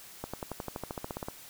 accelerating click train, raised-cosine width 1 ms, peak -21 dBFS, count 15, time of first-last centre 0.24-1.285 s, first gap 96 ms, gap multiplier 0.96, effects white hiss -50 dBFS RMS until 1.49 s

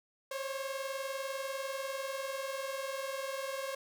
sawtooth tone pair together, 534.3 / 554.4 Hz, C5 / C#5, +36 / 0 cents, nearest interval minor second, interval 64 cents, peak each -34 / -37 dBFS, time 0.31-3.75 s, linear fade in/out 5 ms, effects none

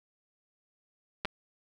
clicks, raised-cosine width 0.3 ms, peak -16 dBFS, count 2, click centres 1.249 / 1.254 s, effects none

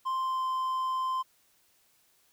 triangle tone with pitch glide, 1046.5 to 1038.7 Hz, C6 to C6, 0 to -13 cents, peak -26 dBFS, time 0.05-1.23 s, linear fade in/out 20 ms, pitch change -13 cents, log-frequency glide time 0.19-0.44 s, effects white hiss -67 dBFS RMS until 2.32 s

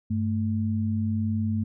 sine tone pair together, 98.57 / 220 Hz, G2 / A3, +10 / 0 cents, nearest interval octave + major second, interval 1390 cents, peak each -26 dBFS, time 0.1-1.64 s, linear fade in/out 10 ms, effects none

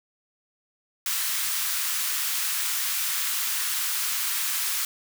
white high-pass noise, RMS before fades -27 dBFS, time 1.06-4.85 s, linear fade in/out 2 ms, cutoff 1100 Hz, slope 24 dB/octave, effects none

